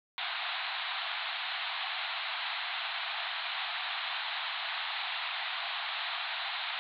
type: band-pass noise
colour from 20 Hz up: white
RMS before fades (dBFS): -36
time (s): 0.18-6.79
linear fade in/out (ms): 0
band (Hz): 670 to 4100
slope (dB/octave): 96
effects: none